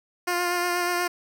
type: tone with vibrato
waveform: 10% pulse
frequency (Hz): 352.7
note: F4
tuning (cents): +17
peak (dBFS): -15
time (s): 0.27-1.08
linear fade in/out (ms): 10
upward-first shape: sine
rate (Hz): 8.3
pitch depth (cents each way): 18
effects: none